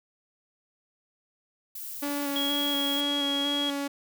violet noise, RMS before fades -38 dBFS, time 1.75-3.01 s, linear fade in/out 5 ms
sawtooth tone with vibrato, 284 Hz, C#4, 42 cents sharp, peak -25 dBFS, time 2.02-3.88 s, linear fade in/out 10 ms, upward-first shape square, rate 2.1 Hz, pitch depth 15 cents each way
sine tone, 3300 Hz, G#7, 12 cents flat, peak -27 dBFS, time 2.36-3.7 s, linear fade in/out 0 ms
effects none

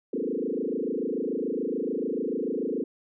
sine tone with frequency modulation, 356.6 Hz, F4, 36 cents sharp, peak -26 dBFS, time 0.13-2.84 s, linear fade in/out 5 ms, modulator 26.9 Hz, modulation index 4.6, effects none

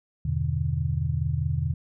sine chord, E minor seventh, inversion none, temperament just, 82.41 / 98.89 / 123.61 / 148.33 Hz, E2 / G2 / B2 / D3, 0 / +16 / +2 / +18 cents, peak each -28 / -34 / -28 / -28 dBFS, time 0.25-1.74 s, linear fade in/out 5 ms, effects none

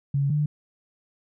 sine tone pair in turn, 140 / 148.93 Hz, C#3 / D3, +18 / +25 cents, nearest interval minor second, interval 107 cents, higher second, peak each -20 dBFS, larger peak neither, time 0.14-0.3 / 0.3-0.46 s, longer neither, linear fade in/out 5 ms, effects none

